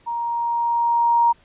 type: tone with level ramp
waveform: sine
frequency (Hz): 939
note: A#5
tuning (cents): +12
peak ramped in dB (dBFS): -23 to -12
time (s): 0.06-1.33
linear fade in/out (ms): 20
effects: pink hiss -56 dBFS RMS until 1.44 s + resampled to 8000 Hz